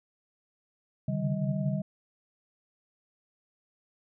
sine tone cluster, 136.5 / 141.5 / 153.3 / 194.6 / 631 Hz, C#3 / C#3 / D#3 / G3 / D#5, -26 / +36 / -25 / -12 / +24 cents, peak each -34 / -34 / -32 / -31 / -39 dBFS, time 1.08-1.82 s, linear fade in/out 5 ms, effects none

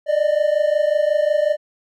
triangle tone pair together, 588.5 / 614 Hz, D5 / D#5, +3 / -23 cents, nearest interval minor second, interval 74 cents, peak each -16 dBFS, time 0.06-1.57 s, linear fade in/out 50 ms, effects none

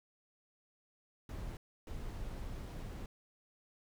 brown noise bursts at uneven times, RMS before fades -43 dBFS, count 2, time 1.29-1.57 / 1.87-3.06 s, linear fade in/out 2 ms, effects none

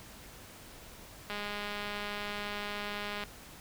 click train, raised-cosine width 0.3 ms, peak -22 dBFS, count 400, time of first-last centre 1.3-3.237 s, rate 206 Hz, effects pink hiss -51 dBFS RMS until 3.6 s

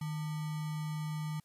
sine tone with sample-and-hold, 154.3 Hz, D#3, 14 cents flat, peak -34 dBFS, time 0.01-1.4 s, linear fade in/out 5 ms, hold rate 1050 Hz, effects white hiss -73 dBFS RMS until 1.44 s + resampled to 32000 Hz

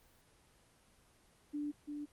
sine tone with echo, 293.7 Hz, D4, in tune, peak -36 dBFS, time 1.53-1.72 s, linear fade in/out 20 ms, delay 340 ms, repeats 1, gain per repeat -4 dB, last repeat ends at 2.06 s, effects pink hiss -67 dBFS RMS until 2.12 s + Opus 24 kbps

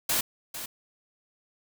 white noise with echo, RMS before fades -26 dBFS, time 0.09-0.21 s, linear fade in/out 5 ms, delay 450 ms, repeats 1, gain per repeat -11 dB, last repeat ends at 0.66 s, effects none

